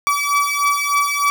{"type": "beating tone pair", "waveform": "30% pulse", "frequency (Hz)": [1147, 1150.3], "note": ["D6", "D6"], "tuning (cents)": [-41, -36], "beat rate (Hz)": 3.3, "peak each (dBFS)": -16, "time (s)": [0.07, 1.3], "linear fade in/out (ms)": 0, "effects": []}